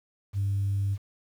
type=tone; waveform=sine; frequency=99.2 Hz; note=G2; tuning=21 cents sharp; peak=-23 dBFS; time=0.33-0.98 s; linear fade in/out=50 ms; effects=tanh soft clip ceiling -21 dBFS + 9-bit